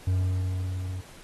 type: tone with level ramp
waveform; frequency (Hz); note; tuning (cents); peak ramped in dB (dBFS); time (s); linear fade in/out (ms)
triangle; 92.5; F#2; 0; -19 to -29; 0.07-1.01; 5
effects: pink hiss -50 dBFS RMS until 1.23 s + AAC 32 kbps